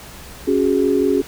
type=chord; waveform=sine; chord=C# suspended fourth; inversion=none; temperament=equal; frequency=277.2 / 370 / 415.3 Hz; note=C#4 / F#4 / G#4; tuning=0 / 0 / 0 cents; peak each=-18 dBFS; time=0.47-1.22 s; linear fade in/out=10 ms; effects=added 65 Hz sine -43 dBFS peak until 1.27 s + pink hiss -38 dBFS RMS until 1.27 s